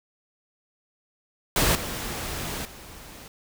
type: noise with level steps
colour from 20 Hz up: pink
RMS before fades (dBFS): -21 / -32 / -44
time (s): 1.56-3.28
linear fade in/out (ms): 2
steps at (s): 1.75 / 2.65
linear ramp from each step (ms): 2
effects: none